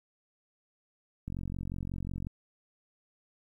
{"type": "click train", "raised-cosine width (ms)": 5, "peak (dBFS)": -25, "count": 46, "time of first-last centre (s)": [1.28, 2.269], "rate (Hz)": 45.5, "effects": ["11-bit"]}